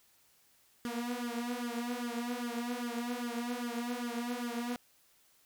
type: tone with flanger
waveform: sawtooth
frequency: 240.1 Hz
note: B3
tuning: 49 cents flat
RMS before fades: -37 dBFS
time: 0.85-4.76 s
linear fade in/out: 0 ms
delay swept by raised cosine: 0.6 to 5.3 ms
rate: 2.5 Hz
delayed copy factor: +0.9
effects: white hiss -67 dBFS RMS until 5.45 s